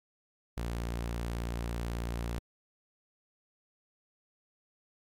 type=tone; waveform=sawtooth; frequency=58.27 Hz; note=A#1; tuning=in tune; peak=-29 dBFS; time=0.57-2.39 s; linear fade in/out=5 ms; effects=MP3 96 kbps